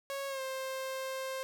sawtooth tone with pitch glide, 551 to 527.6 Hz, C#5 to C5, -11 to +14 cents, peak -32 dBFS, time 0.1-1.43 s, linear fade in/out 0 ms, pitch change -75 cents, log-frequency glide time 0.28-0.41 s, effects none

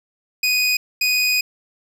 25% pulse tone bursts at uneven times, 2489 Hz, D#7, in tune, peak -12 dBFS, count 2, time 0.43-0.77 / 1.01-1.41 s, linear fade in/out 5 ms, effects none

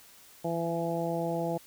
harmonic tone with a mistuned harmonic, 168 Hz, E3, 33 cents sharp, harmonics 1 / 2 / 3 / 4 / 5, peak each -34 / -35 / -34 / -34 / -38 dBFS, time 0.44-1.58 s, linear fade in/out 10 ms, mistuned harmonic 1, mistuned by -17 cents, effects white hiss -55 dBFS RMS until 1.66 s

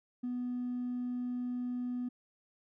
sine tone with hard clipping, 246.9 Hz, B3, in tune, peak -34 dBFS, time 0.23-2.09 s, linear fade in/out 10 ms, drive 1 dB, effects none

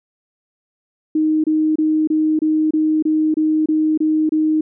sine tone bursts, 311.1 Hz, D#4, in tune, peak -13 dBFS, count 11, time 1.15-4.61 s, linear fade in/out 5 ms, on 290 ms, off 27 ms, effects none

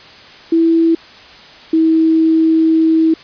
sine tone pair in turn, 329.6 / 322.1 Hz, E4 / E4, 0 / -40 cents, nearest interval unison, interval 40 cents, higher first, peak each -8 dBFS, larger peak neither, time 0.52-0.95 / 1.73-3.14 s, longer second, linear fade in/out 5 ms, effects white hiss -38 dBFS RMS until 3.23 s + resampled to 11025 Hz

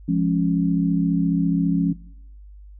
sine chord, Db major, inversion first, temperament just, 173.24 / 207.9 / 277.2 Hz, F3 / Ab3 / Db4, -14 / +2 / 0 cents, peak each -20 / -25 / -22 dBFS, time 0.08-1.93 s, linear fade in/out 10 ms, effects noise-tail reverb RT60 0.7 s tail -20 dB re dry + added 50 Hz sine -40 dBFS peak until 2.79 s

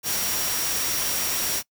sine tone in noise, 5640 Hz, F8, 16 cents sharp, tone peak -31 dBFS, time 0.03-1.63 s, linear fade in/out 50 ms, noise white, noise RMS -26 dBFS, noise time 0.03-1.63 s, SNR -8 dB, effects noise-tail reverb RT60 0.1 s tail -23 dB re dry

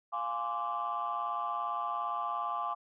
sine chord, D half-diminished seventh, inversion first, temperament equal with one note detuned, 698.5 / 830.6 / 1046.5 / 1163.9 Hz, F5 / Ab5 / C6 / D6, 0 / 0 / 0 / -16 cents, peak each -38 / -38 / -37 / -34 dBFS, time 0.12-2.75 s, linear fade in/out 20 ms, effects tanh soft clip ceiling -25 dBFS

